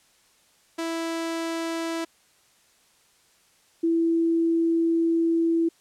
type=tone pair in turn; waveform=sawtooth / sine; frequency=330 / 331.6 Hz; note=E4 / E4; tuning=+2 / +10 cents; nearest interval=unison; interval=8 cents; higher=second; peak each=-23 / -19 dBFS; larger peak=second; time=0.78-2.05 / 3.83-5.69 s; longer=second; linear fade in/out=10 ms; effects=white hiss -61 dBFS RMS until 5.8 s + low-pass 10000 Hz 12 dB/octave